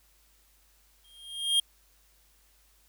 square tone with exponential growth, 3225 Hz, G7, 48 cents sharp, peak -20 dBFS, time 1.04-1.6 s, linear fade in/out 5 ms, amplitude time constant 120 ms, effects added 50 Hz sine -65 dBFS peak until 2.88 s + white hiss -65 dBFS RMS until 2.88 s

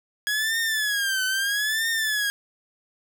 sawtooth tone with vibrato, 1666 Hz, G#6, 5 cents sharp, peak -19 dBFS, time 0.27-2.3 s, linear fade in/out 0 ms, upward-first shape triangle, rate 0.77 Hz, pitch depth 170 cents each way, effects none

